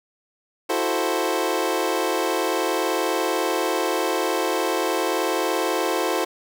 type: chord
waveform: 25% pulse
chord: F# half-diminished seventh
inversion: third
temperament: equal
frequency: 329.6 / 370 / 440 / 523.3 Hz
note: E4 / F#4 / A4 / C5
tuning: 0 / 0 / 0 / 0 cents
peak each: -23 dBFS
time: 0.69-6.25 s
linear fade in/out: 10 ms
effects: none